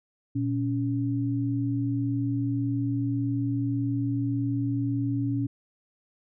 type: tone pair together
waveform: sine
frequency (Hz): 118.27 / 280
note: A#2 / C#4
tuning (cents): +25 / +18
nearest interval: octave + minor third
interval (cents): 1493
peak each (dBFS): -27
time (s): 0.35-5.47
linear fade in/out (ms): 10
effects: none